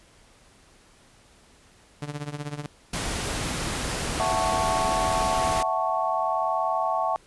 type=tone with tremolo; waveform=sawtooth; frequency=146.6 Hz; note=D3; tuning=3 cents flat; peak=-24 dBFS; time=2.02-2.66 s; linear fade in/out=0 ms; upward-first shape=triangle; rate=16 Hz; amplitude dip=90%
type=noise; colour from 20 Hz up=pink; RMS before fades=-29 dBFS; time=2.93-5.63 s; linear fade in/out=5 ms
type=chord; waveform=sine; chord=F# minor seventh; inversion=third; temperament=equal; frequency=659.3 / 740 / 880 / 1108.7 Hz; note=E5 / F#5 / A5 / C#6; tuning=0 / 0 / 0 / 0 cents; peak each=-28 dBFS; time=4.2-7.16 s; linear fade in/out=0 ms
effects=pink hiss -56 dBFS RMS until 7.26 s + resampled to 24000 Hz